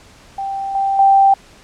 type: tone with level steps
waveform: sine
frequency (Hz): 784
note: G5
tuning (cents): 0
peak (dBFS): -20 / -14 / -7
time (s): 0.38-1.34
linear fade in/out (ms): 5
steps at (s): 0.75 / 0.99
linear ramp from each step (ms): 2
effects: pink hiss -45 dBFS RMS until 1.63 s + low-pass 8000 Hz 12 dB/octave